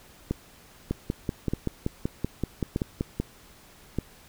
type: two click trains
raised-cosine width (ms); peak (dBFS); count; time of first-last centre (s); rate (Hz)
3; -13 / -13; 4 / 13; 0.31-3.986 / 0.91-3.2; 0.816 / 5.24
effects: pink hiss -53 dBFS RMS until 4.28 s